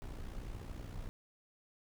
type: noise with amplitude modulation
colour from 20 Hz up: brown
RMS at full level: -41 dBFS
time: 0.02-1.09 s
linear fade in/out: 0 ms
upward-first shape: sine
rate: 60.9 Hz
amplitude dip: 60%
effects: none